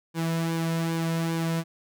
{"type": "tone with flanger", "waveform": "sawtooth", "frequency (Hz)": 164.81, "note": "E3", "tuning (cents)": 0, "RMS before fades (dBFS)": -27, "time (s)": [0.14, 1.64], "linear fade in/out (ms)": 50, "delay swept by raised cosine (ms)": [1.5, 2.6], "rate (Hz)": 2.5, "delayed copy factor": -0.55, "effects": []}